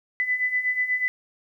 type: beating tone pair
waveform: sine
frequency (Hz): 1995 / 2003.2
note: B6 / B6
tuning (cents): +17 / +24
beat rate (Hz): 8.2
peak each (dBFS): -28 / -23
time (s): 0.2-1.08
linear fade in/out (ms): 0
effects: 10-bit